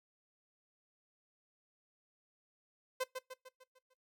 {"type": "tone with echo", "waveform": "sawtooth", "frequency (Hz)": 515, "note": "C5", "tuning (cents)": -28, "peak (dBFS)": -29, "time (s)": [3, 3.04], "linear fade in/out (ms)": 10, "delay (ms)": 150, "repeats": 6, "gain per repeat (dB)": -6, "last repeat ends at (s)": 3.94, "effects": ["noise-tail reverb RT60 0.2 s tail -22 dB re dry"]}